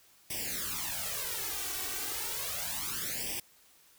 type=noise with flanger; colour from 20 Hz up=white; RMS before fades=-36 dBFS; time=0.3-3.4 s; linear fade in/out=5 ms; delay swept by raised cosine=0.36 to 2.66 ms; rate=0.33 Hz; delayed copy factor=+0.95; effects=white hiss -62 dBFS RMS until 3.98 s